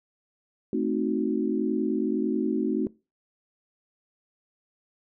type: chord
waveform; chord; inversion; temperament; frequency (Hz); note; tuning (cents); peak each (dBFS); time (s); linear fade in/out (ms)
sine; A diminished seventh; none; equal; 220 / 261.6 / 311.1 / 370; A3 / C4 / Eb4 / Gb4; 0 / 0 / 0 / 0; -29; 0.73-2.87; 2
effects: noise-tail reverb RT60 0.3 s tail -23 dB re dry